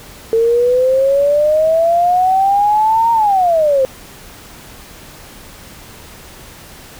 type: exponential two-way sweep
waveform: sine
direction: up then down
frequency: 448.8 to 932.3 to 516 Hz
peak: -9 dBFS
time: 0.33-3.85 s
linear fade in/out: 0 ms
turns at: 3.12 s
effects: pink hiss -37 dBFS RMS until 6.99 s